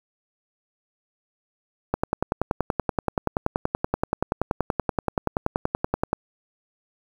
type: click train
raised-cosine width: 1 ms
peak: -7 dBFS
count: 45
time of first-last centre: 1.94-6.13 s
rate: 10.5 Hz
effects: 7-bit